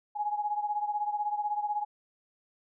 sine beating tone pair, 830.6 / 846.6 Hz, G#5 / G#5, 0 / +33 cents, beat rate 16 Hz, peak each -30 / -34 dBFS, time 0.15-1.85 s, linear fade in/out 20 ms, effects none

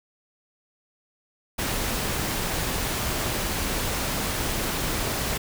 pink noise with amplitude modulation, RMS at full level -26 dBFS, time 1.58-5.38 s, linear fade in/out 10 ms, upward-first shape sine, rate 292 Hz, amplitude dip 25%, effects none

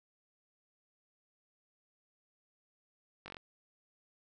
slowing click train, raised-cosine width 0.3 ms, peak -29 dBFS, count 6, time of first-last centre 3.26-3.368 s, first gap 20 ms, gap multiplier 1.04, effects none

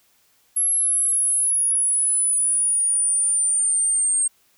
sine linear sweep, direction down, 11190 to 8520 Hz, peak -17 dBFS, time 0.56-4.28 s, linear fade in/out 10 ms, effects white hiss -61 dBFS RMS until 4.57 s

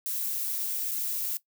violet noise with dropouts, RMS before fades -31 dBFS, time 0.06-1.37 s, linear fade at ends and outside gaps 0 ms, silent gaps 0.912-0.916 s, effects noise-tail reverb RT60 0.1 s tail -17 dB re dry

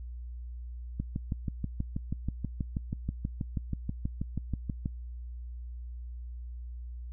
click train, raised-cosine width 5 ms, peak -19 dBFS, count 25, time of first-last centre 1-4.859 s, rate 6.22 Hz, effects noise-tail reverb RT60 0.1 s tail -25 dB re dry + added 60 Hz sine -38 dBFS peak until 7.12 s

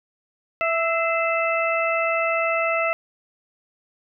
harmonic tone with a mistuned harmonic, 659.3 Hz, E5, in tune, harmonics 1 / 2 / 3 / 4, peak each -23 / -25 / -27 / -26 dBFS, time 0.61-2.93 s, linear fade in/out 0 ms, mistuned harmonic 3, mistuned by +66 cents, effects none

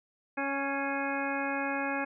harmonic tone with a mistuned harmonic, 277.2 Hz, C#4, in tune, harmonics 1 / 2 / 3 / 4 / 5 / 6 / 8 / 9, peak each -35 / -37 / -36 / -41 / -41 / -36 / -41 / -40 dBFS, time 0.37-2.05 s, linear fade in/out 10 ms, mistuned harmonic 8, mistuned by -39 cents, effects none

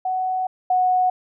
sine tone pair in turn, 745 / 735.6 Hz, F#5 / F#5, +12 / -10 cents, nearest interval unison, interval 22 cents, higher first, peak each -20 / -15 dBFS, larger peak second, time 0.05-0.47 / 0.7-1.1 s, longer first, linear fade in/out 5 ms, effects none

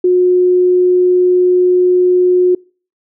sine tone, 361.9 Hz, F#4, 38 cents flat, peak -7 dBFS, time 0.04-2.55 s, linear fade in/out 5 ms, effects noise-tail reverb RT60 0.4 s tail -26 dB re dry

